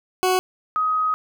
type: tone pair in turn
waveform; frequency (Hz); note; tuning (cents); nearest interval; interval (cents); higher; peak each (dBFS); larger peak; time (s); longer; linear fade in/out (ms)
20% pulse / sine; 370 / 1259; F#4 / D#6; 0 / +20; octave + major sixth; 2120; second; -12 / -18; first; 0.23-0.39 / 0.76-1.14; second; 0
effects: none